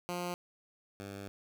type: tone pair in turn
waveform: 10% pulse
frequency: 176.7 / 99.17 Hz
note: F3 / G2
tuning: +21 / +21 cents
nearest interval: minor seventh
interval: 1000 cents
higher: first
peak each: -27 / -34 dBFS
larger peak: first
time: 0.09-0.34 / 1-1.28 s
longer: second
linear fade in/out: 0 ms
effects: none